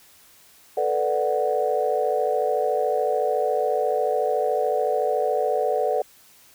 sine chord, B minor seventh, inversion third, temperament equal, 440 / 493.9 / 587.3 / 740 Hz, A4 / B4 / D5 / F#5, 0 / 0 / 0 / 0 cents, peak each -25 dBFS, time 0.77-6.02 s, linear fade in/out 5 ms, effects tanh soft clip ceiling -9 dBFS + white hiss -53 dBFS RMS until 6.54 s

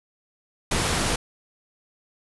pink low-pass noise, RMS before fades -24 dBFS, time 0.71-1.16 s, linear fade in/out 5 ms, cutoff 11000 Hz, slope 96 dB/octave, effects none

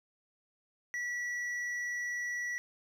sine tone with hard clipping, 1944 Hz, B6, 28 cents flat, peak -35 dBFS, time 0.94-2.58 s, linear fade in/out 0 ms, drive 5 dB, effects none

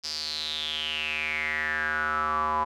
square tone with band-pass filter sweep, 77.1 Hz, D#2, 15 cents flat, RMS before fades -29 dBFS, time 0.03-2.65 s, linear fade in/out 20 ms, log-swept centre 5100 to 980 Hz, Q 8.4, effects none

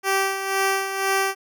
10% pulse tone with tremolo, 388.4 Hz, G4, 16 cents flat, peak -10 dBFS, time 0.03-1.35 s, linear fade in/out 50 ms, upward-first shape sine, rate 2 Hz, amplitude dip 60%, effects none

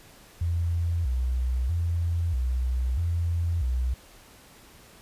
sine tone with vibrato, 73.1 Hz, D2, 7 cents flat, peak -23 dBFS, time 0.41-3.94 s, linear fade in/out 5 ms, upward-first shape square, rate 0.78 Hz, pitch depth 260 cents each way, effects pink hiss -52 dBFS RMS until 5.01 s + resampled to 32000 Hz

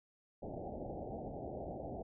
white low-pass noise, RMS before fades -44 dBFS, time 0.42-2.03 s, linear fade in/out 10 ms, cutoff 790 Hz, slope 96 dB/octave, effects none

